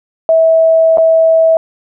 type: tone with dropouts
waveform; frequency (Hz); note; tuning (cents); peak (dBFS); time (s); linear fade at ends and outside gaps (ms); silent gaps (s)
sine; 650; E5; -24; -5; 0.29-1.57; 1; 0.973-0.982
effects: none